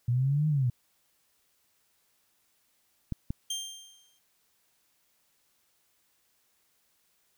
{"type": "linear two-way sweep", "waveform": "sine", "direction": "up then down", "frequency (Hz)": [117.5, 156.1, 117.5], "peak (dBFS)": -23, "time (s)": [0.08, 0.7], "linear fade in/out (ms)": 5, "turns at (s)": 0.48}
{"type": "clicks", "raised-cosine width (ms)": 5, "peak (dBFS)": -19, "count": 2, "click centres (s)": [3.123, 3.305]}
{"type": "tone with exponential decay", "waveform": "25% pulse", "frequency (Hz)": 3174, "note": "G7", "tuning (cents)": 21, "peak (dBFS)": -26, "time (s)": [3.5, 4.19], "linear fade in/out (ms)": 5, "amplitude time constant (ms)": 150}
{"effects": ["white hiss -71 dBFS RMS until 7.37 s"]}